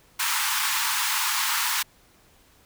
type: high-pass noise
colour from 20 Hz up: pink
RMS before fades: -25 dBFS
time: 0.19-1.83 s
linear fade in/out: 10 ms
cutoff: 860 Hz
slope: 96 dB/octave
effects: pink hiss -58 dBFS RMS until 2.65 s